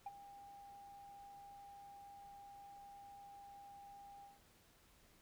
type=tone with ADSR envelope; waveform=sine; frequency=802 Hz; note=G5; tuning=39 cents sharp; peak=-39 dBFS; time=0.06-4.4 s; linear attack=5 ms; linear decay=29 ms; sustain=-15 dB; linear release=170 ms; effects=tanh soft clip ceiling -41 dBFS + pink hiss -69 dBFS RMS until 5.21 s